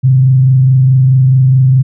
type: tone with frequency modulation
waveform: sine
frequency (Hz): 130.81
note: C3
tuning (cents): 0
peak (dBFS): -4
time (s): 0.03-1.83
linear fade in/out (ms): 20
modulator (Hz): 24.7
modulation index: 0.27
effects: none